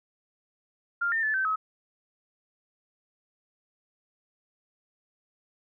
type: tone with pitch steps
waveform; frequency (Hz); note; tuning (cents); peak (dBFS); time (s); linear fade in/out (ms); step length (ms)
sine; 1398 / 1807 / 1739 / 1545 / 1281; F6 / A6 / A6 / G6 / E6; +1 / +46 / -21 / -26 / -50; -24; 1.01-1.56; 10; 110
effects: none